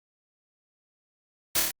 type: noise with echo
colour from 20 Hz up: white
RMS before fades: -24 dBFS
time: 1.55-1.6 s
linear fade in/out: 5 ms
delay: 28 ms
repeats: 4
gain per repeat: -2 dB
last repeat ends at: 1.712 s
effects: Opus 48 kbps